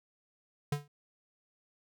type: tone with exponential decay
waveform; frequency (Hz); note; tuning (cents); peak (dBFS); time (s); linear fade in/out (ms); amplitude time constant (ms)
square; 145.2; D3; -19; -27; 0.72-0.88; 5; 33
effects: none